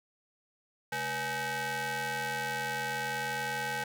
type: ring-modulated tone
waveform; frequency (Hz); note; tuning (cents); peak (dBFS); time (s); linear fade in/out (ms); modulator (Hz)
sawtooth; 351.5; F4; +11; -25; 0.92-3.84; 5; 1190
effects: none